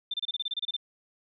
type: tone bursts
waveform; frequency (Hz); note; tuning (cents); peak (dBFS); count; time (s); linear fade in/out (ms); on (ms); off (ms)
sine; 3568; A7; +23; -28; 12; 0.11-0.766; 5; 29; 28
effects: none